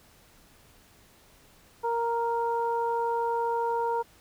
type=harmonic tone; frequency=466.2 Hz; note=A#4; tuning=in tune; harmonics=1 / 2 / 3; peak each=-29 / -27 / -42 dBFS; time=1.83-4.03 s; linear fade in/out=20 ms; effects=pink hiss -58 dBFS RMS until 4.2 s